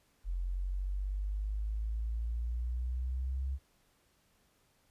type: exponential sweep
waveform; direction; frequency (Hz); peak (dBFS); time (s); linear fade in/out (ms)
sine; up; 43.65 to 67.6; -32; 0.24-3.59; 50
effects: pink hiss -71 dBFS RMS until 4.9 s + resampled to 32000 Hz